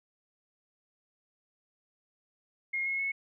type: tone with pitch steps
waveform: sine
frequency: 2144 / 2169 / 2194 Hz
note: C7 / C#7 / C#7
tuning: +42 / -38 / -18 cents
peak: -29 dBFS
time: 2.73-3.12 s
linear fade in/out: 10 ms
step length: 130 ms
effects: none